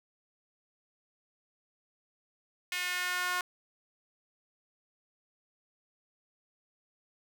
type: tone with high-pass filter sweep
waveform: sawtooth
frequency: 360 Hz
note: F#4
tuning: 47 cents flat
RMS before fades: -33 dBFS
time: 2.72-3.41 s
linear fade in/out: 2 ms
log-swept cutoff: 2200 to 1200 Hz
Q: 2.2
effects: none